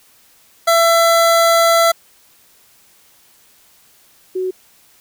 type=tone pair in turn; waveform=25% pulse / sine; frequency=670 / 371.5 Hz; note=E5 / F#4; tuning=+28 / +7 cents; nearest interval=minor seventh; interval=1021 cents; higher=first; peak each=-6 / -17 dBFS; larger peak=first; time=0.67-1.92 / 4.35-4.51 s; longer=first; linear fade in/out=10 ms; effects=white hiss -51 dBFS RMS until 5 s